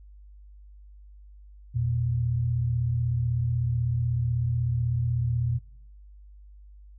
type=tone pair together; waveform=sine; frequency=84.2 / 120.35 Hz; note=E2 / B2; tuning=+37 / -44 cents; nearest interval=tritone; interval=619 cents; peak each=-31 / -24 dBFS; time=1.74-5.59 s; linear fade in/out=20 ms; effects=noise-tail reverb RT60 0.6 s tail -21 dB re dry + added 50 Hz sine -46 dBFS peak until 6.98 s